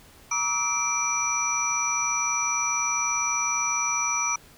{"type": "tone cluster", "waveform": "sine", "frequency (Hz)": [953, 1156, 1288, 2344, 5880], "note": ["A#5", "D6", "E6", "D7", "F#8"], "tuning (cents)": [38, -28, -41, -4, -12], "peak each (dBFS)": [-32, -34, -31, -29, -26], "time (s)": [0.31, 4.36], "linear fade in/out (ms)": 5, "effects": ["pink hiss -52 dBFS RMS until 4.57 s"]}